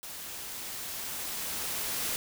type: noise with level ramp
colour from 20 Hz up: white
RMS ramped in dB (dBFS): -42 to -32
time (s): 0.03-2.16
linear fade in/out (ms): 0
effects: none